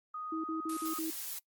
sine tone with pitch glide, 1244.5 to 1252.4 Hz, D#6 to D#6, 0 to +11 cents, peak -38 dBFS, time 0.14-0.99 s, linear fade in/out 5 ms, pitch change +11 cents, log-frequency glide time 0.32-0.64 s
sine tone bursts, 320.9 Hz, E4, 46 cents flat, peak -34 dBFS, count 5, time 0.32-1.104 s, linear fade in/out 5 ms, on 120 ms, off 46 ms
blue noise, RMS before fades -40 dBFS, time 0.69-1.39 s, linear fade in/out 5 ms
effects noise-tail reverb RT60 0.1 s tail -22 dB re dry + Opus 32 kbps

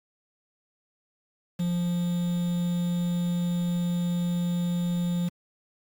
triangle tone with quantisation, 174.61 Hz, F3, in tune, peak -22 dBFS, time 1.59-5.29 s, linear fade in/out 10 ms, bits 7, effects Opus 48 kbps

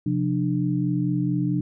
sine tone cluster, 132.4 / 176.9 / 298.9 Hz, C3 / F3 / D4, +21 / +23 / +31 cents, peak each -25 dBFS, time 0.06-1.61 s, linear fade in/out 5 ms, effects none

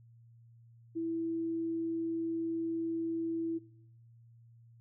sine tone, 329.6 Hz, E4, in tune, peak -32 dBFS, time 0.95-3.59 s, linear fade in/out 20 ms, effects noise-tail reverb RT60 0.7 s tail -20 dB re dry + added 116 Hz sine -56 dBFS peak until 4.8 s

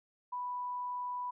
sine tone, 987.8 Hz, B5, in tune, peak -35 dBFS, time 0.32-1.31 s, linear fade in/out 10 ms, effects none

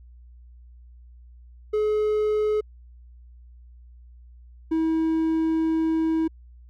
triangle tone pair in turn, 425.3 / 321.9 Hz, G#4 / E4, +41 / -41 cents, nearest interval perfect fourth, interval 482 cents, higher first, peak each -18 dBFS, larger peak neither, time 1.73-2.61 / 4.71-6.28 s, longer second, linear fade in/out 10 ms, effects added 60 Hz sine -45 dBFS peak until 6.69 s

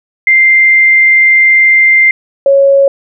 sine tone pair in turn, 2093 / 552.3 Hz, C7 / C#5, 0 / -6 cents, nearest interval octave + major seventh, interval 2306 cents, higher first, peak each -3 dBFS, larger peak neither, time 0.27-2.11 / 2.46-2.88 s, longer first, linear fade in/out 2 ms, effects none

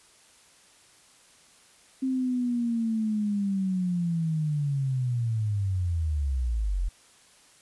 sine linear sweep, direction down, 264.9 to 40.87 Hz, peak -24 dBFS, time 2.02-6.89 s, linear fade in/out 10 ms, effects white hiss -57 dBFS RMS until 7.61 s + resampled to 24000 Hz

